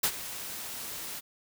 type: noise with ADSR envelope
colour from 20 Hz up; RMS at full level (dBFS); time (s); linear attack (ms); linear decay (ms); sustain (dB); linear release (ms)
white; -24; 0.03-1.21; 9; 67; -15; 27
effects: none